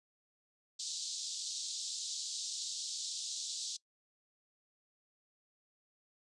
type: band-pass noise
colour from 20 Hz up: pink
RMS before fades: -41 dBFS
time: 0.79-3.77 s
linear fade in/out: 10 ms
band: 3700 to 7900 Hz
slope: 48 dB/octave
effects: noise-tail reverb RT60 0.1 s tail -21 dB re dry + resampled to 24000 Hz